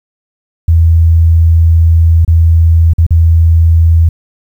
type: tone with dropouts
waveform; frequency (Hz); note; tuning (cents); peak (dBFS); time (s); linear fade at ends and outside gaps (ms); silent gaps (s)
sine; 82.41; E2; 0; -3; 0.68-4.09; 5; 2.249-2.278 / 2.935-2.982 / 3.066-3.106
effects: 7-bit